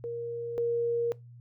sine tone pair in turn, 470 / 470 Hz, A#4 / A#4, +14 / +14 cents, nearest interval unison, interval 0 cents, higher neither, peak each -32 / -25 dBFS, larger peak second, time 0.04-0.58 / 0.58-1.12 s, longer neither, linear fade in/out 0 ms, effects noise-tail reverb RT60 0.2 s tail -21 dB re dry + added 120 Hz sine -47 dBFS peak until 1.4 s

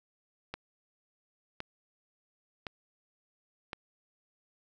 click train, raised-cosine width 0.3 ms, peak -21 dBFS, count 4, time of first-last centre 0.54-3.731 s, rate 0.94 Hz, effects none

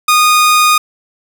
sawtooth tone, 1232 Hz, D#6, 17 cents flat, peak -3 dBFS, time 0.08-0.78 s, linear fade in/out 5 ms, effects none

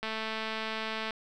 click train, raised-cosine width 0.3 ms, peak -19 dBFS, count 238, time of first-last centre 0.03-1.107 s, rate 220 Hz, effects none

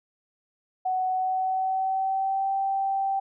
sine tone with pitch glide, 745 to 779.8 Hz, F#5 to G5, +12 to -9 cents, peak -23 dBFS, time 0.85-3.2 s, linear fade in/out 10 ms, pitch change +79 cents, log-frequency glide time 1.09-2.52 s, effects none

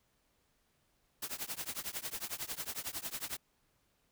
white noise with tremolo, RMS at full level -37 dBFS, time 1.22-3.37 s, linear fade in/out 5 ms, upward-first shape triangle, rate 11 Hz, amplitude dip 100%, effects pink hiss -75 dBFS RMS until 4.11 s

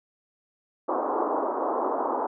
white band-pass noise, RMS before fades -27 dBFS, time 0.88-2.27 s, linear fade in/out 10 ms, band 270 to 1100 Hz, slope 48 dB/octave, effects none

